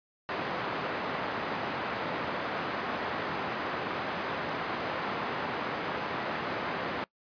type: band-pass noise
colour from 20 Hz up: white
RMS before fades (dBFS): -34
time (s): 0.29-7.04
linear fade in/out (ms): 0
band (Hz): 140 to 1400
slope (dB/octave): 12
effects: noise-tail reverb RT60 0.1 s tail -23 dB re dry + resampled to 11025 Hz